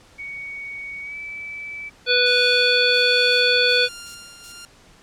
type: tone with pitch glide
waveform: sine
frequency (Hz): 2239 to 2309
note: C#7 to D7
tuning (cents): +17 to -30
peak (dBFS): -30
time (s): 0.18-1.9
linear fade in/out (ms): 20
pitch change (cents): +53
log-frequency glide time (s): 1.02-1.16
type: harmonic tone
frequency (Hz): 493.2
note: B4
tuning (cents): -2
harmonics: 1 / 3 / 5 / 7 / 9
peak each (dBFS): -21 / -21 / -21 / -21 / -21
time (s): 2.06-3.89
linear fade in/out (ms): 50
type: tone with tremolo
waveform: 5% pulse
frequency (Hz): 1396.9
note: F6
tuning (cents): 0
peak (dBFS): -21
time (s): 2.26-4.65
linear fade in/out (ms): 0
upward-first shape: triangle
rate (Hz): 1.3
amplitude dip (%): 60
type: noise bursts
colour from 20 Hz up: violet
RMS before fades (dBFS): -36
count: 5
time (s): 2.94-4.52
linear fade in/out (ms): 2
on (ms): 84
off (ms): 290
effects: pink hiss -51 dBFS RMS until 5.02 s + low-pass 8000 Hz 12 dB/octave